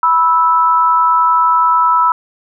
sine tone pair together, 984 / 1313.5 Hz, B5 / E6, -7 / -7 cents, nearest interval perfect fourth, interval 500 cents, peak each -11 dBFS, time 0.03-2.12 s, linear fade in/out 2 ms, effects none

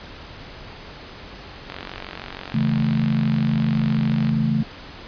click train, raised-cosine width 0.3 ms, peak -16 dBFS, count 121, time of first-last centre 1.7-4.292 s, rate 46.3 Hz
sine chord, A major, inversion first, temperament equal, 138.59 / 164.81 / 220 Hz, C#3 / E3 / A3, 0 / 0 / 0 cents, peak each -22 / -24 / -20 dBFS, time 2.54-4.63 s, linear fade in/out 5 ms
effects pink hiss -39 dBFS RMS until 5.07 s + resampled to 11025 Hz

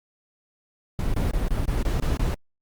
brown noise bursts, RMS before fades -23 dBFS, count 8, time 0.99-2.344 s, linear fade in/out 2 ms, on 150 ms, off 22 ms, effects Opus 48 kbps

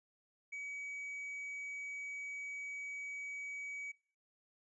triangle tone, 2270 Hz, C#7, 41 cents sharp, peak -40 dBFS, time 0.52-3.92 s, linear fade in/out 10 ms, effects noise-tail reverb RT60 0.5 s tail -21 dB re dry + resampled to 22050 Hz

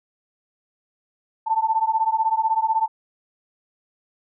sine beating tone pair, 880 / 896 Hz, A5 / A5, 0 / +31 cents, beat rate 16 Hz, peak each -21 dBFS, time 1.46-2.88 s, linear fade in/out 20 ms, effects none

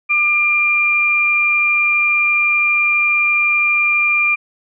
sine tone pair together, 1197 / 2391 Hz, D6 / D7, +33 / +30 cents, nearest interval octave, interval 1197 cents, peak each -23 / -12 dBFS, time 0.09-4.36 s, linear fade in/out 20 ms, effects none

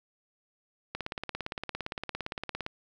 click train, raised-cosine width 0.3 ms, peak -18 dBFS, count 31, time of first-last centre 0.95-2.664 s, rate 17.5 Hz, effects none

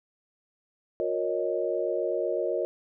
sine chord, D# minor seventh, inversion first, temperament equal with one note detuned, 360.5 / 466.2 / 554.4 / 622.3 Hz, F#4 / A#4 / C#5 / D#5, -45 / 0 / 0 / 0 cents, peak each -31 dBFS, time 1-2.65 s, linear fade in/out 0 ms, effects none

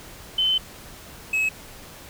sine / triangle tone pair in turn, 3058 / 2571 Hz, G7 / E7, -44 / -44 cents, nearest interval minor third, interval 300 cents, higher first, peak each -18 dBFS, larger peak neither, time 0.38-0.58 / 1.33-1.49 s, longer first, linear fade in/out 5 ms, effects pink hiss -43 dBFS RMS until 2.09 s

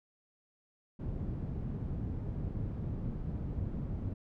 white low-pass noise, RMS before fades -37 dBFS, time 0.99-4.14 s, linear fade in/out 10 ms, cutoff 140 Hz, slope 12 dB/octave, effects none

